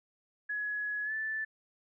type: tone with pitch glide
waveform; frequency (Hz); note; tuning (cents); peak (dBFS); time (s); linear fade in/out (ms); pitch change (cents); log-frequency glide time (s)
sine; 1685 to 1755.5; G#6 to A6; +25 to -4; -32; 0.49-1.45; 10; +71; 1.04-1.13
effects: none